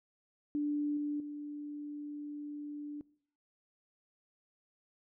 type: tone with level steps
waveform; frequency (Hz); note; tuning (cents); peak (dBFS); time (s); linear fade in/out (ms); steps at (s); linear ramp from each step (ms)
sine; 293.7; D4; 0; -30 / -32 / -39; 0.55-3.01; 0; 0.97 / 1.2; 2
effects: noise-tail reverb RT60 0.6 s tail -22 dB re dry